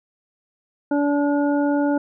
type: harmonic tone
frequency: 288.1 Hz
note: D4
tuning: 33 cents flat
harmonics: 1 / 2 / 3 / 5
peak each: -18 / -24 / -28 / -32 dBFS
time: 0.91-1.98 s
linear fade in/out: 5 ms
effects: none